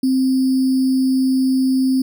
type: tone with sample-and-hold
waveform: sine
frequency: 261.6 Hz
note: C4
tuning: in tune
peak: -13 dBFS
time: 0.03-2.02 s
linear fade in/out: 5 ms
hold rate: 4900 Hz
effects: none